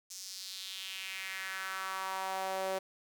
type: tone with high-pass filter sweep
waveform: sawtooth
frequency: 190.3 Hz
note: F#3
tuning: 49 cents sharp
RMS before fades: -39 dBFS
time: 0.1-2.79 s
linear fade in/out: 10 ms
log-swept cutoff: 6100 to 520 Hz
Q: 2.8
effects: 10-bit